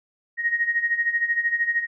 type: tone with tremolo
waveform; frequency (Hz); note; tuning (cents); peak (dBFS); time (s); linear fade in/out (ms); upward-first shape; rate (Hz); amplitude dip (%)
sine; 1874; A#6; +9; -17; 0.37-1.87; 50; sine; 13; 75
effects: none